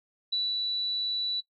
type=tone with ADSR envelope; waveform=sine; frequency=3951 Hz; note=B7; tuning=in tune; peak=-25 dBFS; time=0.32-1.41 s; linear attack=10 ms; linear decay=210 ms; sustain=-2 dB; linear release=15 ms; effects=noise-tail reverb RT60 0.1 s tail -19 dB re dry